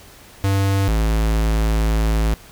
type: tone pair in turn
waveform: square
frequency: 98 / 54.37 Hz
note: G2 / A1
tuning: 0 / -20 cents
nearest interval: minor seventh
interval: 1020 cents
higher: first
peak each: -16 dBFS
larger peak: neither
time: 0.44-0.88 / 0.88-2.34 s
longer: second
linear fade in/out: 0 ms
effects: pink hiss -44 dBFS RMS until 2.51 s